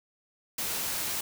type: noise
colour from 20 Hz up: white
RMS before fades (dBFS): -32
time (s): 0.58-1.21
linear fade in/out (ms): 5
effects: none